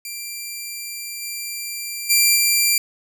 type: tone with level steps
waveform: 10% pulse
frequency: 2365 Hz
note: D7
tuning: 12 cents sharp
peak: -20 / -18 / -4 / -6 dBFS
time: 0.05-2.78 s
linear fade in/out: 2 ms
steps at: 1.21 / 2.09 / 2.35 s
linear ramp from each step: 20 ms
effects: none